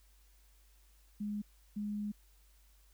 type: tone bursts at uneven times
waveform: sine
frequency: 207.7 Hz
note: G#3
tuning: in tune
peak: -35 dBFS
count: 2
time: 1.2-1.42 / 1.76-2.12 s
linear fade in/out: 10 ms
effects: added 50 Hz sine -62 dBFS peak until 2.93 s + white hiss -70 dBFS RMS until 2.93 s